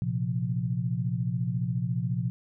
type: chord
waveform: sine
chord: Bb suspended second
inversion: none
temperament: equal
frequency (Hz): 116.54 / 130.81 / 174.61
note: Bb2 / C3 / F3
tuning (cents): 0 / 0 / 0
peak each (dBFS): -30 / -30 / -31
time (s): 0.02-2.3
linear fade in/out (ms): 0
effects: none